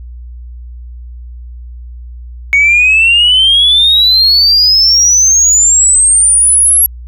sine exponential sweep, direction up, 2217 to 11410 Hz, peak -3 dBFS, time 2.53-6.86 s, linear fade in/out 0 ms, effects tanh soft clip ceiling -1 dBFS + added 60 Hz sine -25 dBFS peak until 7.07 s

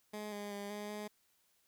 15% pulse tone with pitch steps, 210.6 / 205.1 / 202.4 / 207.6 / 209.6 Hz, G#3 / G#3 / G#3 / G#3 / G#3, +24 / -21 / -44 / 0 / +16 cents, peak -35 dBFS, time 0.13-1.08 s, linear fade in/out 10 ms, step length 190 ms, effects white hiss -74 dBFS RMS until 1.67 s

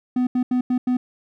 triangle tone bursts at uneven times, 250.2 Hz, B3, 23 cents sharp, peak -15 dBFS, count 5, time 0.16-0.27 / 0.35-0.43 / 0.51-0.61 / 0.7-0.78 / 0.87-0.97 s, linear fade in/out 5 ms, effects none

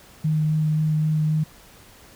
sine tone with vibrato, 154.7 Hz, D#3, 10 cents flat, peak -18 dBFS, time 0.24-1.44 s, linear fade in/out 10 ms, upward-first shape sine, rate 3.8 Hz, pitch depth 10 cents each way, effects pink hiss -49 dBFS RMS until 2.15 s

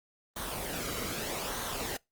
pink noise with flanger, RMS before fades -36 dBFS, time 0.36-1.97 s, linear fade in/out 5 ms, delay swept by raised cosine 0.39 to 1.18 ms, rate 0.81 Hz, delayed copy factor -0.5, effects noise-tail reverb RT60 0.2 s tail -24 dB re dry + Opus 32 kbps

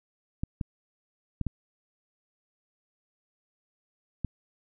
clicks, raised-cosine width 5 ms, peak -17 dBFS, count 5, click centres 0.435 / 0.612 / 1.413 / 1.467 / 4.247 s, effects none

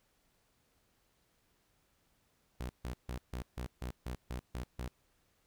sawtooth tone bursts, 61.8 Hz, B1, 2 cents sharp, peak -34 dBFS, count 10, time 2.6-4.88 s, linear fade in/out 5 ms, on 93 ms, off 150 ms, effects pink hiss -74 dBFS RMS until 5.46 s

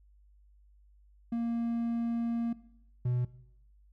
triangle tone pair in turn, 233.1 / 123.48 Hz, A#3 / B2, 0 / 0 cents, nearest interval major seventh, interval 1100 cents, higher first, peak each -27 / -25 dBFS, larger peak second, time 1.32-2.53 / 3.05-3.25 s, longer first, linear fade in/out 5 ms, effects noise-tail reverb RT60 0.8 s tail -19 dB re dry + added 50 Hz sine -58 dBFS peak until 3.92 s

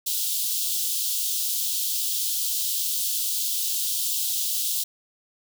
white high-pass noise, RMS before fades -26 dBFS, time 0.06-4.84 s, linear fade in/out 10 ms, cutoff 3100 Hz, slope 48 dB/octave, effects none

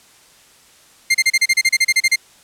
sawtooth tone bursts, 2102 Hz, C7, 7 cents sharp, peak -7 dBFS, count 14, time 1.1-2.16 s, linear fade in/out 10 ms, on 46 ms, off 32 ms, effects white hiss -49 dBFS RMS until 2.43 s + low-pass 10000 Hz 12 dB/octave

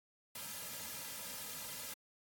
white noise with comb filter, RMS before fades -45 dBFS, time 0.35-1.94 s, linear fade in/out 5 ms, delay 2.7 ms, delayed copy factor -0.9, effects AAC 64 kbps

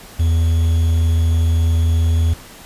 triangle tone with quantisation, 82.41 Hz, E2, in tune, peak -10 dBFS, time 0.19-2.34 s, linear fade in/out 10 ms, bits 6, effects pink hiss -39 dBFS RMS until 2.65 s + resampled to 32000 Hz

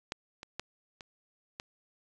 clicks, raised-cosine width 0.2 ms, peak -17 / -26 / -18 / -28 / -21 dBFS, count 5, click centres 0.121 / 0.431 / 0.596 / 1.008 / 1.599 s, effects resampled to 22050 Hz

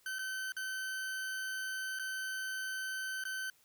40% pulse tone with dropouts, 1533 Hz, G6, 39 cents flat, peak -36 dBFS, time 0.06-3.5 s, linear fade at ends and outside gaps 2 ms, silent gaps 0.186-0.191 / 0.521-0.566 / 1.989-1.995 / 3.239-3.252 s, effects white hiss -68 dBFS RMS until 3.64 s

